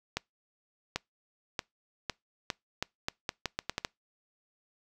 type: accelerating click train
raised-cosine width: 0.2 ms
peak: -13 dBFS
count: 13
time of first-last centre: 0.17-3.849 s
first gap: 790 ms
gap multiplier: 0.8
effects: noise-tail reverb RT60 0.2 s tail -26 dB re dry